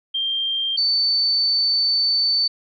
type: tone pair in turn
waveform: sine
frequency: 3178 / 4527 Hz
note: G7 / C#8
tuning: +23 / +36 cents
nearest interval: tritone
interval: 613 cents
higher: second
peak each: -20 / -16 dBFS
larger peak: second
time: 0.14-0.77 / 0.77-2.48 s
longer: second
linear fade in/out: 10 ms
effects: none